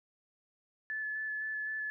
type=tone with vibrato; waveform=sine; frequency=1731 Hz; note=A6; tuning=29 cents flat; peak=-34 dBFS; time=0.9-1.9 s; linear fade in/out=0 ms; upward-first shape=square; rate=3.9 Hz; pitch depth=10 cents each way; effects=none